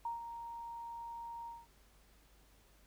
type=tone with ADSR envelope; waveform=sine; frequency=932.3 Hz; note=A#5; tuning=in tune; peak=-35 dBFS; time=0.05-1.67 s; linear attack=4 ms; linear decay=140 ms; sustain=-8 dB; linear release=200 ms; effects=added 50 Hz sine -65 dBFS peak until 2.86 s + pink hiss -68 dBFS RMS until 2.86 s